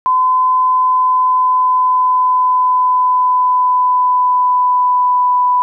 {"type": "tone with pitch glide", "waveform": "sine", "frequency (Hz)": [1018, 993], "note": ["C6", "B5"], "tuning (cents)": [-48, 9], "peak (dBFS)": -9, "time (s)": [0.06, 5.62], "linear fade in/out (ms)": 0, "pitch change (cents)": -43, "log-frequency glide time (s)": [0.51, 5.4], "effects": []}